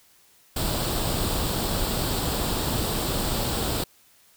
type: noise with comb filter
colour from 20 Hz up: pink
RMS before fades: -26 dBFS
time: 0.56-3.84 s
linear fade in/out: 5 ms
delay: 0.24 ms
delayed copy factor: +0.55
effects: white hiss -58 dBFS RMS until 4.36 s